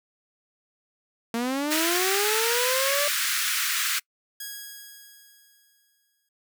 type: linear sweep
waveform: sawtooth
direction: up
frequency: 226.9 to 589 Hz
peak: -21 dBFS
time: 1.34-3.08 s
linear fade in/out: 2 ms
type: high-pass noise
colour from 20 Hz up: pink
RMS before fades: -26 dBFS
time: 1.7-4 s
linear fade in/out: 20 ms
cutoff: 1300 Hz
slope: 48 dB/octave
type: tone with exponential decay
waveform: 5% pulse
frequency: 1652 Hz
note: G#6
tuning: 10 cents flat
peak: -22 dBFS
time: 4.4-6.29 s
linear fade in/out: 5 ms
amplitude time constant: 410 ms
effects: noise-tail reverb RT60 0.1 s tail -26 dB re dry